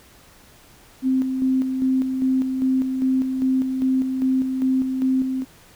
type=tone with tremolo; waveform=sine; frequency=261.2 Hz; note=C4; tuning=3 cents flat; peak=-16 dBFS; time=1.02-5.45 s; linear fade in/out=50 ms; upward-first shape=square; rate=2.5 Hz; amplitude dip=45%; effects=pink hiss -50 dBFS RMS until 5.75 s